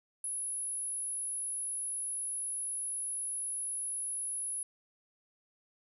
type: tone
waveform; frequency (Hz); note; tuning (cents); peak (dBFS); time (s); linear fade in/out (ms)
sine; 10548; E9; 0; -34; 0.24-4.63; 2
effects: none